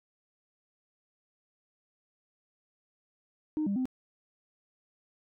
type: tone with pitch steps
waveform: sine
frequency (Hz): 307.4 / 199.8 / 257.2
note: D#4 / G3 / C4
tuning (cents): -21 / +33 / -30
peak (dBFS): -26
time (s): 3.57-3.855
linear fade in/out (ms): 0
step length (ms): 95
effects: tanh soft clip ceiling -24 dBFS